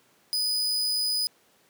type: tone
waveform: 40% pulse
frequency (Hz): 4978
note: D#8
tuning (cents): 0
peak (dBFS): -23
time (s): 0.33-1.27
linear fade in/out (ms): 0
effects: pink hiss -62 dBFS RMS until 1.69 s + high-pass 200 Hz 12 dB/octave